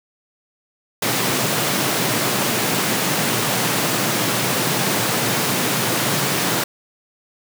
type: high-pass noise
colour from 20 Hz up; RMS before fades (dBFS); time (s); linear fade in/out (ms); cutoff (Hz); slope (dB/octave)
pink; -20; 1.02-6.64; 5; 110; 96
effects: none